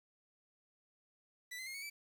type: tone with pitch steps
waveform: sawtooth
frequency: 1975.5 / 2055 / 2137 / 2223 / 2312 Hz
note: B6 / C7 / C7 / C#7 / D7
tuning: 0 / -32 / +36 / +4 / -28 cents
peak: -40 dBFS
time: 1.51-1.9 s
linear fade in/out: 10 ms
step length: 78 ms
effects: 11-bit